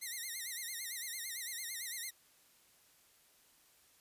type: tone with vibrato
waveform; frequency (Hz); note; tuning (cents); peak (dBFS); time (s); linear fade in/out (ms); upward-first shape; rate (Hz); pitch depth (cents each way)
5% pulse; 1975.5; B6; 0; -30; 0.01-2.11; 20; sine; 8.9; 140
effects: white hiss -67 dBFS RMS until 4 s + resampled to 32000 Hz